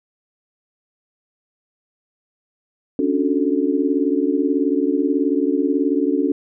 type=chord; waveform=sine; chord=D major seventh; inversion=third; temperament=just; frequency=275.3 / 293.7 / 367.1 / 440.5 Hz; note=C#4 / D4 / F#4 / A4; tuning=-12 / 0 / -14 / +2 cents; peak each=-20 / -20 / -23 / -24 dBFS; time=2.99-6.32 s; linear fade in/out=2 ms; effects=none